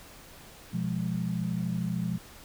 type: chord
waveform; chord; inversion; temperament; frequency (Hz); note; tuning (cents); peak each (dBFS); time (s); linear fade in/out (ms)
sine; F diminished; second; equal; 123.47 / 174.61 / 207.7; Cb3 / F3 / Ab3; 0 / 0 / 0; -34 / -30 / -34; 0.73-2.18; 10
effects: pink hiss -50 dBFS RMS until 2.44 s